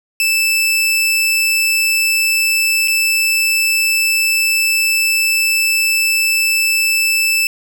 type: tone with dropouts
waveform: sawtooth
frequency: 2637 Hz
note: E7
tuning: in tune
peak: -9 dBFS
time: 0.2-7.47 s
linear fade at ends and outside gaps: 1 ms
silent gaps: 2.876-2.881 s
effects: 8-bit